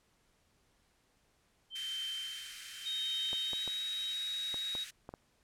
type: tone with tremolo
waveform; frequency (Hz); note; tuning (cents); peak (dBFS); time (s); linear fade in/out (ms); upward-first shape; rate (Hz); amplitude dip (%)
sine; 3115; G7; -12; -36; 1.7-4.15; 50; sine; 0.81; 85
type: high-pass noise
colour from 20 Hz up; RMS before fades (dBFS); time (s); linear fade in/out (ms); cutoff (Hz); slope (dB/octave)
pink; -48; 1.75-4.91; 10; 1500; 48
type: tone with pitch glide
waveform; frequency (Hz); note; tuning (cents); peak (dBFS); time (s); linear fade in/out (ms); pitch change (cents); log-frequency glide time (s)
sine; 3729 to 3799; A#7 to A#7; 0 to +32; -35; 2.85-4.85; 20; +32; 3.45-3.59
type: clicks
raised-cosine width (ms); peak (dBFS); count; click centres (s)
1; -30; 7; 3.331 / 3.533 / 3.677 / 4.543 / 4.752 / 5.091 / 5.139
effects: pink hiss -72 dBFS RMS until 5.43 s + low-pass 11000 Hz 12 dB/octave